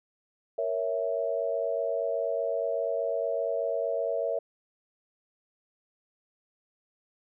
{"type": "chord", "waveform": "sine", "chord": "A# diminished", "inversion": "none", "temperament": "equal", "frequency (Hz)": [466.2, 554.4, 659.3], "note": ["A#4", "C#5", "E5"], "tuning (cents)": [0, 0, 0], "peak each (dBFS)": [-32, -31, -30], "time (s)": [0.58, 4.39], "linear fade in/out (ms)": 5, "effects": []}